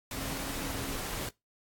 sine tone in noise, 273.1 Hz, C#4, 26 cents flat, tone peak -42 dBFS, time 0.14-0.98 s, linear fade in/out 2 ms, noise pink, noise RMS -37 dBFS, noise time 0.11-1.29 s, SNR -8 dB, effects noise-tail reverb RT60 0.2 s tail -22 dB re dry + AAC 64 kbps

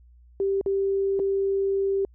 sine tone with dropouts, 391.8 Hz, G4, 1 cent flat, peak -21 dBFS, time 0.4-2.05 s, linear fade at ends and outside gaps 1 ms, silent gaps 0.612-0.661 / 1.193-1.198 s, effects added 60 Hz sine -50 dBFS peak until 2.14 s

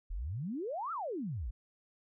sine exponential two-way sweep, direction up then down, 36.19 to 1390 to 46.59 Hz, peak -35 dBFS, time 0.1-1.51 s, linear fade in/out 10 ms, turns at 0.92 s, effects none

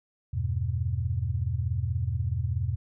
sine chord, E minor, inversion none, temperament equal with one note detuned, 82.41 / 98.91 / 123.47 Hz, E2 / G2 / B2, 0 / +16 / 0 cents, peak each -30 dBFS, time 0.33-2.76 s, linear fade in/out 10 ms, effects none

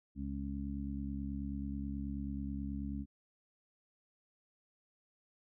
harmonic tone, 69.3 Hz, C#2, in tune, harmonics 1 / 2 / 3 / 4, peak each -41 / -47 / -41 / -43 dBFS, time 0.15-3.06 s, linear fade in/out 50 ms, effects none

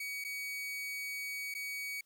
40% pulse tone with dropouts, 2250 Hz, C#7, 25 cents sharp, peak -37 dBFS, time 0-2.01 s, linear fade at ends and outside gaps 5 ms, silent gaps 0.241-0.247 / 1.541-1.549 s, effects white hiss -75 dBFS RMS until 2.05 s

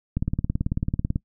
click train, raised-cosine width 5 ms, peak -11 dBFS, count 19, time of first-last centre 0.17-1.159 s, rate 18.2 Hz, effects noise-tail reverb RT60 0.1 s tail -23 dB re dry

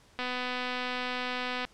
click train, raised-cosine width 0.3 ms, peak -18 dBFS, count 366, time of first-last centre 0.19-1.65 s, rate 250 Hz, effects pink hiss -60 dBFS RMS until 1.73 s + low-pass 8000 Hz 12 dB/octave

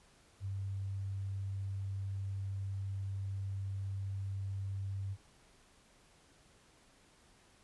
sine tone, 97.7 Hz, G2, 5 cents flat, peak -36 dBFS, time 0.4-5.17 s, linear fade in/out 50 ms, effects pink hiss -65 dBFS RMS until 7.63 s + resampled to 24000 Hz

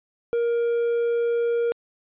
triangle tone, 470 Hz, A#4, 14 cents sharp, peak -18 dBFS, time 0.33-1.72 s, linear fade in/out 0 ms, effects resampled to 8000 Hz

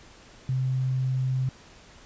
sine tone, 130 Hz, C3, 11 cents flat, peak -23 dBFS, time 0.49-1.49 s, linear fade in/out 2 ms, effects pink hiss -51 dBFS RMS until 2.05 s + resampled to 16000 Hz

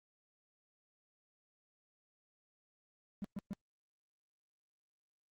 triangle tone bursts, 200 Hz, G3, 35 cents sharp, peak -35 dBFS, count 3, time 3.22-3.532 s, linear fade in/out 0 ms, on 24 ms, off 120 ms, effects Opus 24 kbps

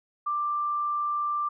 sine tone, 1181 Hz, D6, 9 cents sharp, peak -25 dBFS, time 0.26-1.49 s, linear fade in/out 10 ms, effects none

